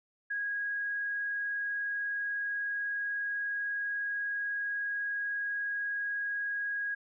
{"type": "tone with vibrato", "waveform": "sine", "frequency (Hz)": 1646, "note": "G#6", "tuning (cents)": -16, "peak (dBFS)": -31, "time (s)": [0.3, 6.95], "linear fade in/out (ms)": 10, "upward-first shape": "sine", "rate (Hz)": 20, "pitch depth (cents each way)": 20, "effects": []}